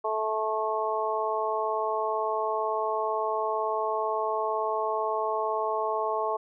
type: harmonic tone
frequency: 217.9 Hz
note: A3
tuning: 17 cents flat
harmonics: 2 / 3 / 4 / 5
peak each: -31 / -31 / -31 / -31 dBFS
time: 0.04-6.37 s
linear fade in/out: 10 ms
effects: none